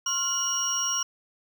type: tone cluster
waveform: triangle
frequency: 1073 / 1387 / 2919 / 5650 Hz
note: C6 / F6 / F#7 / F8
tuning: +43 / -12 / -24 / +19 cents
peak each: -33 / -33 / -31 / -25 dBFS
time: 0.06-1.03 s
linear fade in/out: 5 ms
effects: none